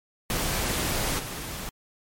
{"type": "noise with level steps", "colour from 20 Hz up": "pink", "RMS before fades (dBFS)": [-27, -35], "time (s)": [0.3, 1.69], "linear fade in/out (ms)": 0, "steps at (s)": 1.18, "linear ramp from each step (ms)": 20, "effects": ["MP3 64 kbps"]}